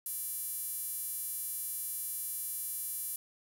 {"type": "tone with high-pass filter", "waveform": "sawtooth", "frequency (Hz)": 580, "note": "D5", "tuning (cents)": -22, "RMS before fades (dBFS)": -38, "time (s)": [0.06, 3.16], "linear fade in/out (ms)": 2, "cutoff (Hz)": 11000, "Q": 2.6, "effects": []}